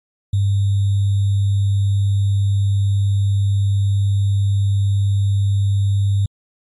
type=tone with sample-and-hold; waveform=sine; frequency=99.5 Hz; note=G2; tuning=26 cents sharp; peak=-13 dBFS; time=0.33-6.26 s; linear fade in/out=5 ms; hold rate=3675 Hz; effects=MP3 48 kbps